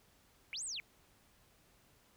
sine linear two-way sweep, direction up then down, 2085 to 8870 to 2085 Hz, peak -39 dBFS, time 0.53-0.8 s, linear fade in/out 0 ms, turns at 0.64 s, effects pink hiss -68 dBFS RMS until 2.16 s

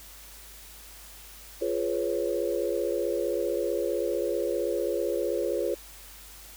sine chord, C# dominant seventh, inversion first, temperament just, 346.5 / 415.8 / 498.9 / 554.4 Hz, E#4 / G#4 / B4 / C#5, -14 / +2 / +17 / 0 cents, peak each -31 dBFS, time 1.61-5.75 s, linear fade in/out 10 ms, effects added 50 Hz sine -51 dBFS peak until 6.56 s + white hiss -48 dBFS RMS until 6.56 s

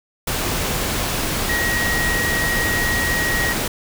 sine tone in noise, 1896 Hz, A#6, 29 cents sharp, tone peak -20 dBFS, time 1.49-3.53 s, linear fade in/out 5 ms, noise pink, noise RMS -22 dBFS, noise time 0.27-3.68 s, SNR -1 dB, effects none

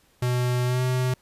square tone with pitch glide, 124 to 127.34 Hz, B2 to C3, +7 to -47 cents, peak -22 dBFS, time 0.22-1.14 s, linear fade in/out 5 ms, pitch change +46 cents, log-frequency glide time 0.65-0.82 s, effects pink hiss -61 dBFS RMS until 1.21 s + resampled to 32000 Hz

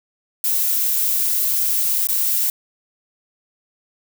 violet noise with dropouts, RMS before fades -19 dBFS, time 0.44-2.5 s, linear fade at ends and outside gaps 2 ms, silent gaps 2.071-2.087 s, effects none

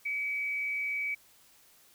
sine tone with frequency modulation, 2281 Hz, C#7, 49 cents sharp, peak -30 dBFS, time 0.05-1.15 s, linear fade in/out 10 ms, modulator 148 Hz, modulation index 0.26, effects white hiss -61 dBFS RMS until 1.94 s

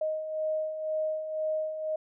sine beating tone pair, 622.3 / 624.3 Hz, D#5 / D#5, 0 / +6 cents, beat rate 2 Hz, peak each -37 / -29 dBFS, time 0.01-1.96 s, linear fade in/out 5 ms, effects none

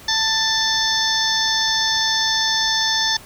harmonic tone, 885 Hz, A5, 10 cents sharp, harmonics 1 / 2 / 4 / 5 / 6 / 7, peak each -26 / -23 / -22 / -26 / -22 / -27 dBFS, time 0.08-3.17 s, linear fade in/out 5 ms, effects pink hiss -42 dBFS RMS until 3.25 s

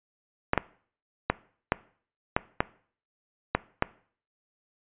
clicks, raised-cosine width 0.5 ms, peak -6 dBFS, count 8, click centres 0.534 / 0.577 / 1.3 / 1.721 / 2.365 / 2.605 / 3.55 / 3.824 s, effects noise-tail reverb RT60 0.5 s tail -20 dB re dry + resampled to 8000 Hz

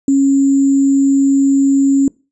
sine tone with sample-and-hold, 274.4 Hz, C#4, 17 cents flat, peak -8 dBFS, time 0.08-2.08 s, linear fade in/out 2 ms, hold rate 7350 Hz, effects noise-tail reverb RT60 0.3 s tail -23 dB re dry + resampled to 22050 Hz

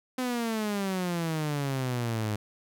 sawtooth exponential sweep, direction down, 257.6 to 103.83 Hz, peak -24 dBFS, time 0.18-2.36 s, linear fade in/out 5 ms, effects none

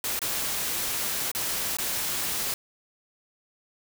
white noise with dropouts, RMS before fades -29 dBFS, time 0.04-2.54 s, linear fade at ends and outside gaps 2 ms, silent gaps 0.192-0.217 / 1.316-1.349 / 1.77-1.785 s, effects none

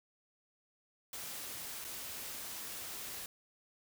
white noise with dropouts, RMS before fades -44 dBFS, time 1.13-3.26 s, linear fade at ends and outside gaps 2 ms, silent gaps 1.844-1.848 s, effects none

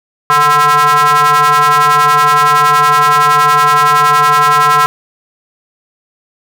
square ring-modulated tone, 146.83 Hz, D3, in tune, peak -4 dBFS, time 0.3-4.86 s, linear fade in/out 0 ms, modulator 1180 Hz, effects none

